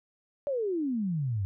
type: exponential sweep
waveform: sine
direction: down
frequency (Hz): 587.3 to 92.5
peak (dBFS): -27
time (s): 0.47-1.45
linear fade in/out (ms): 0
effects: none